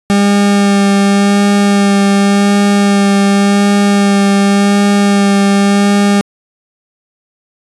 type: tone with vibrato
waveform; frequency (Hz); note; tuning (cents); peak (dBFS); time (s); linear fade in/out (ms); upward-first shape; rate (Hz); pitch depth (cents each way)
40% pulse; 200.6; G3; +40; -6; 0.1-6.21; 0; sine; 0.89; 14
effects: resampled to 24000 Hz